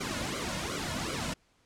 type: noise with flanger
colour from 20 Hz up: pink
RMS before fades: -34 dBFS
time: 0-1.34 s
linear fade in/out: 10 ms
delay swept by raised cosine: 1.1 to 2.6 ms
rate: 2.7 Hz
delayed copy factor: -0.9
effects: pink hiss -68 dBFS RMS until 1.65 s + low-pass 8000 Hz 12 dB/octave